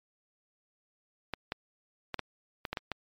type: clicks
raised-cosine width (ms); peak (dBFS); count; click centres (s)
0.3; -17; 8; 1.337 / 1.521 / 2.143 / 2.193 / 2.652 / 2.73 / 2.772 / 2.917
effects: MP3 64 kbps